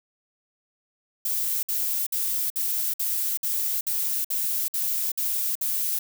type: noise bursts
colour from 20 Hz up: violet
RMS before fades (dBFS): -26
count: 11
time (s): 1.25-5.99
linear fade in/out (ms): 5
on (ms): 380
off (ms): 56
effects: none